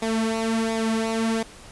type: tone with flanger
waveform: sawtooth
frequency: 224.3 Hz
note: A3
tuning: 34 cents sharp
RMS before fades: -24 dBFS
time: 0.02-1.43 s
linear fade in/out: 5 ms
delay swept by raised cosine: 0.67 to 3.87 ms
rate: 1.4 Hz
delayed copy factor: -0.65
effects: pink hiss -45 dBFS RMS until 1.71 s + resampled to 24000 Hz